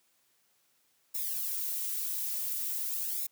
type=noise with flanger; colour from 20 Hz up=violet; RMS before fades=-34 dBFS; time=1.14-3.27 s; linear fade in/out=10 ms; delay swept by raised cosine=0.65 to 3.85 ms; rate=0.47 Hz; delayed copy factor=-0.95; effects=white hiss -71 dBFS RMS until 3.31 s + high-pass 100 Hz 12 dB/octave